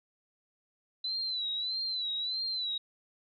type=tone with vibrato; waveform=sine; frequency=3999 Hz; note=B7; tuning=21 cents sharp; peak=-31 dBFS; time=1.04-2.78 s; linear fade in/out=5 ms; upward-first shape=sine; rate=1.6 Hz; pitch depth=84 cents each way; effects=none